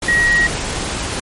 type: tone in noise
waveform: sine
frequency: 1899 Hz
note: A#6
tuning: 32 cents sharp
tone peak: -11 dBFS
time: 0.08-0.47 s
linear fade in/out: 5 ms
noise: pink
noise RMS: -22 dBFS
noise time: 0.02-1.2 s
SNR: +8 dB
effects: MP3 48 kbps